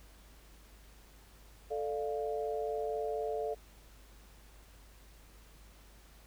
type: chord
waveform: sine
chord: D minor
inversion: second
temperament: equal with one note detuned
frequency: 440 / 594.5 / 698.5 Hz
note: A4 / D5 / F5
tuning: 0 / +21 / 0 cents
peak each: -35 / -39 / -39 dBFS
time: 1.7-3.55 s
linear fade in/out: 20 ms
effects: added 51 Hz sine -56 dBFS peak until 6.26 s + pink hiss -61 dBFS RMS until 6.26 s